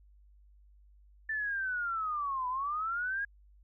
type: linear two-way sweep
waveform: sine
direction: down then up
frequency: 1777 to 988 to 1655 Hz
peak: -31 dBFS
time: 1.29-3.25 s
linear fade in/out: 5 ms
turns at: 2.48 s
effects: added 50 Hz sine -57 dBFS peak until 3.63 s